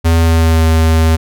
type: tone with pitch glide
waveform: square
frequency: 82.7 to 80.67 Hz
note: E2 to E2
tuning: +6 to -37 cents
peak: -8 dBFS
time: 0.04-1.17 s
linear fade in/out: 20 ms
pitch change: -43 cents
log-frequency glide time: 0.16-0.66 s
effects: none